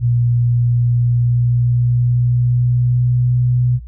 sine tone with pitch glide, 120.1 to 123.48 Hz, B2 to B2, -48 to 0 cents, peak -11 dBFS, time 0-3.8 s, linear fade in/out 50 ms, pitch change +48 cents, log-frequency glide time 0.97-3.35 s, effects added 60 Hz sine -30 dBFS peak until 3.87 s

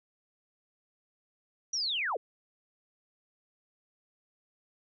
sine linear sweep, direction down, 5920 to 373.9 Hz, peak -29 dBFS, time 1.73-2.17 s, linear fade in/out 5 ms, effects none

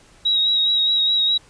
sine tone with vibrato, 3824 Hz, A#7, 43 cents sharp, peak -15 dBFS, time 0.25-1.38 s, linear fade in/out 10 ms, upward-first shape sine, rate 4.8 Hz, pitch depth 28 cents each way, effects pink hiss -51 dBFS RMS until 1.49 s + resampled to 22050 Hz

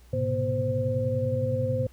sine tone cluster, 105 / 124.1 / 134.8 / 241.8 / 519 Hz, G#2 / B2 / C#3 / B3 / C5, +19 / +9 / -48 / -36 / -14 cents, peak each -29 / -31 / -35 / -35 / -27 dBFS, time 0.13-1.87 s, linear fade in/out 5 ms, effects added 60 Hz sine -50 dBFS peak until 1.92 s + pink hiss -60 dBFS RMS until 1.92 s

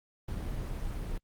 brown noise, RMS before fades -35 dBFS, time 0.28-1.18 s, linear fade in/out 5 ms, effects Opus 24 kbps

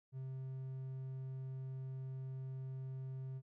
triangle tone, 131.8 Hz, C3, 13 cents sharp, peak -40 dBFS, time 0.12-3.42 s, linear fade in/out 50 ms, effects none

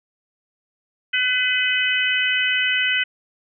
harmonic tone with a mistuned harmonic, 503 Hz, B4, 32 cents sharp, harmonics 3 / 4 / 5 / 6, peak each -23 / -23 / -23 / -23 dBFS, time 1.13-3.04 s, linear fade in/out 10 ms, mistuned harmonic 5, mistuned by +19 cents, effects none

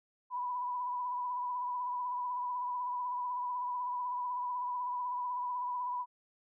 sine tone with vibrato, 987.8 Hz, B5, in tune, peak -33 dBFS, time 0.3-6.06 s, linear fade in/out 50 ms, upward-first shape triangle, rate 16 Hz, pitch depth 39 cents each way, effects none

